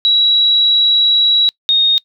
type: tone pair in turn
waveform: sine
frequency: 3890 / 3711 Hz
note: B7 / A#7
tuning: -27 / -9 cents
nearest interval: minor second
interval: 82 cents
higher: first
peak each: -8 dBFS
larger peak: neither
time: 0.05-1.49 / 1.69-1.98 s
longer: first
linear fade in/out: 0 ms
effects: noise-tail reverb RT60 0.1 s tail -25 dB re dry